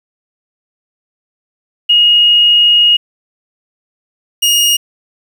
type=tone pair in turn; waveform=sine / sawtooth; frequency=2873 / 2861 Hz; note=F7 / F7; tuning=+48 / +41 cents; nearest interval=unison; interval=7 cents; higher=first; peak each=-5 dBFS; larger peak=neither; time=1.89-2.97 / 4.42-4.77 s; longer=first; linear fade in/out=10 ms; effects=7-bit